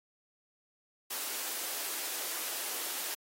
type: high-pass noise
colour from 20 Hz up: white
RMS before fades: -37 dBFS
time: 1.1-3.15 s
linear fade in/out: 10 ms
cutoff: 290 Hz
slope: 24 dB/octave
effects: AAC 48 kbps